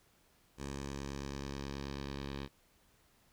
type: tone with low-pass filter sweep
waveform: 10% pulse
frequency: 69.3 Hz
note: C#2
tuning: in tune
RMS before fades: -42 dBFS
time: 0.57-2.49 s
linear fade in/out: 50 ms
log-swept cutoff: 7700 to 4000 Hz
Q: 2
effects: pink hiss -69 dBFS RMS until 3.32 s